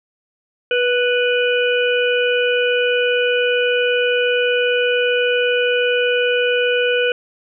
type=harmonic tone with a mistuned harmonic; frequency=493.9 Hz; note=B4; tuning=in tune; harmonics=1 / 3 / 5 / 6; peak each=-16 / -21 / -23 / -24 dBFS; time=0.71-7.12 s; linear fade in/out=2 ms; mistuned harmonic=1; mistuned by=-16 cents; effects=none